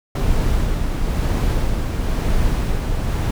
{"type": "noise with tremolo", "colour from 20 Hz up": "brown", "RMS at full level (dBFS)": -17, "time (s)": [0.15, 3.31], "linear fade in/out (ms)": 5, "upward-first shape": "sine", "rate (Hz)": 1, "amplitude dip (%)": 35, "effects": []}